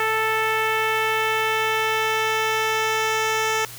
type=tone with low-pass filter sweep; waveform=10% pulse; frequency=440 Hz; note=A4; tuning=in tune; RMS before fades=-22 dBFS; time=0-3.65 s; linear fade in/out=2 ms; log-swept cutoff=2300 to 6200 Hz; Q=1.2; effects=added 118 Hz sine -45 dBFS peak until 3.78 s + white hiss -39 dBFS RMS until 3.78 s